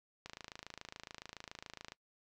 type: click train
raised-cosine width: 0.2 ms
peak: -28 dBFS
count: 46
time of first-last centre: 0.26-1.921 s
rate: 27.1 Hz
effects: noise-tail reverb RT60 0.1 s tail -21 dB re dry